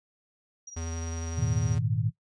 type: tone with tremolo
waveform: sine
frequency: 5740 Hz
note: F8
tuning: 47 cents sharp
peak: -37 dBFS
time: 0.67-1.75 s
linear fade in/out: 5 ms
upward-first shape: triangle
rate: 20 Hz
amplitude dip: 75%
type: tone with vibrato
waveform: square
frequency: 82.41 Hz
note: E2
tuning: in tune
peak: -33 dBFS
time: 0.76-1.79 s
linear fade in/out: 10 ms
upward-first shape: sine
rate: 11 Hz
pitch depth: 11 cents each way
type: chord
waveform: sine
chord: Ab suspended second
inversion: none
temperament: equal with one note detuned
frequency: 103.83 / 118.24 / 155.56 Hz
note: Ab2 / Bb2 / Eb3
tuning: 0 / +25 / 0 cents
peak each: -29 / -28 / -31 dBFS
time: 1.37-2.11 s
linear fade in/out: 20 ms
effects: noise-tail reverb RT60 0.1 s tail -18 dB re dry + resampled to 22050 Hz